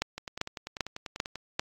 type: two click trains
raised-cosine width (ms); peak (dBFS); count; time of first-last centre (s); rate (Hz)
0.2; -10 / -20; 5 / 13; 0.02-1.595 / 0.18-1.356; 2.54 / 10.2
effects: AAC 64 kbps